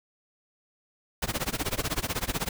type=noise with tremolo; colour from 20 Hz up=pink; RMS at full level=-27 dBFS; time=1.22-2.49 s; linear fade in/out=5 ms; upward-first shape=sine; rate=16 Hz; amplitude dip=95%; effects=none